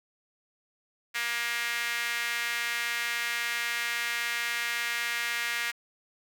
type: tone with high-pass filter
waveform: sawtooth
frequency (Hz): 236.3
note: A#3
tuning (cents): +24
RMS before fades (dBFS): -31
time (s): 1.14-5.72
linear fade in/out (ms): 20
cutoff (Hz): 1900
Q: 2.7
effects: 8-bit